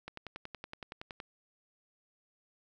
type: click train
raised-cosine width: 0.3 ms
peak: -26 dBFS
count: 13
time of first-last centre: 0.08-1.201 s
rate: 10.7 Hz
effects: none